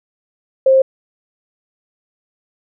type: tone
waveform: sine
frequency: 530 Hz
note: C5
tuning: 22 cents sharp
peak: -7 dBFS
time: 0.66-0.82 s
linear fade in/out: 5 ms
effects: none